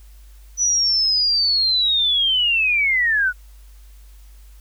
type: linear sweep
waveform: sine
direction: down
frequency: 5970 to 1434 Hz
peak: -15 dBFS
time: 0.57-3.33 s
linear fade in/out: 50 ms
effects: added 50 Hz sine -41 dBFS peak until 4.6 s + white hiss -56 dBFS RMS until 4.6 s